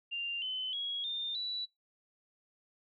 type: tone with pitch steps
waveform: sine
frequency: 2789 / 3041 / 3317 / 3617 / 3944 Hz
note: F7 / F#7 / G#7 / A7 / B7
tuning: -3 / +47 / -3 / +47 / -3 cents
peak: -34 dBFS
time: 0.11-1.66 s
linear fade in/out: 20 ms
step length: 310 ms
effects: noise-tail reverb RT60 0.2 s tail -23 dB re dry